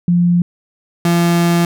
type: tone pair in turn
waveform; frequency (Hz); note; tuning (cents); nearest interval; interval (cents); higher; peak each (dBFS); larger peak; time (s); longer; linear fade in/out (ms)
sine / 35% pulse; 174.61 / 171.12; F3 / F3; 0 / -35; unison; 35; first; -9; neither; 0.08-0.42 / 1.05-1.65; second; 2
effects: none